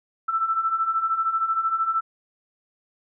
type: beating tone pair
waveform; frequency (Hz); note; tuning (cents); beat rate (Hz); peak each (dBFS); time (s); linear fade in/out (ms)
sine; 1318 / 1331; E6 / E6; -1 / +16; 13; -27 / -22; 0.28-2.01; 10
effects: none